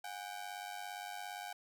sawtooth ring-modulated tone, 769 Hz, G5, 33 cents flat, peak -36 dBFS, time 0.04-1.53 s, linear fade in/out 5 ms, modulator 48.7 Hz, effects none

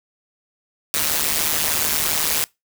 white noise with amplitude modulation, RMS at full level -17 dBFS, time 0.94-2.44 s, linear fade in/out 0 ms, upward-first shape sine, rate 153 Hz, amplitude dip 85%, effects noise-tail reverb RT60 0.2 s tail -23 dB re dry

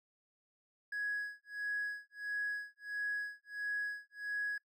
triangle tone with tremolo, 1669 Hz, G#6, 8 cents sharp, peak -30 dBFS, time 0.92-4.58 s, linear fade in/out 5 ms, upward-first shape sine, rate 1.5 Hz, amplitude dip 100%, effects noise-tail reverb RT60 0.1 s tail -24 dB re dry + tanh soft clip ceiling -31 dBFS

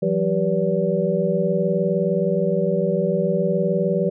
sine tone cluster, 169.1 / 188.6 / 389.2 / 488.2 / 575 Hz, E3 / F#3 / G4 / B4 / D5, +44 / +33 / -12 / -20 / -37 cents, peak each -24 dBFS, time 0.02-4.1 s, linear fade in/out 10 ms, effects none

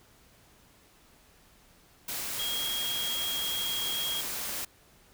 sine tone in noise, 3267 Hz, G#7, 29 cents flat, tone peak -31 dBFS, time 2.39-4.21 s, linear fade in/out 5 ms, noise white, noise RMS -35 dBFS, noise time 2.08-4.65 s, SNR +1 dB, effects pink hiss -60 dBFS RMS until 5.13 s

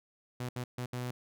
sawtooth tone bursts at uneven times, 124 Hz, B2, 7 cents sharp, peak -31 dBFS, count 4, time 0.4-0.49 / 0.56-0.64 / 0.78-0.86 / 0.93-1.11 s, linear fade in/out 5 ms, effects none

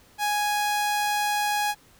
sawtooth tone, 830.6 Hz, G#5, in tune, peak -19 dBFS, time 0.18-1.75 s, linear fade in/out 50 ms, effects pink hiss -56 dBFS RMS until 1.99 s

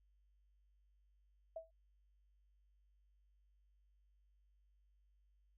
sine tone with exponential decay, 651 Hz, E5, 22 cents flat, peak -40 dBFS, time 1.56-1.71 s, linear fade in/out 5 ms, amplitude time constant 32 ms, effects added 50 Hz sine -70 dBFS peak until 5.57 s

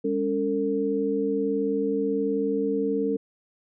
sine tone cluster, 202.6 / 281.2 / 452.2 Hz, G#3 / C#4 / A4, -43 / +25 / +47 cents, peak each -30 / -27 / -25 dBFS, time 0.04-3.17 s, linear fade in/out 10 ms, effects none

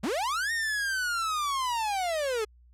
45% pulse linear two-way sweep, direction up then down, 170 to 1864.7 to 413.2 Hz, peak -27 dBFS, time 0.03-2.45 s, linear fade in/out 10 ms, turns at 0.52 s, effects added 60 Hz sine -54 dBFS peak until 2.73 s + low-pass 11000 Hz 12 dB/octave

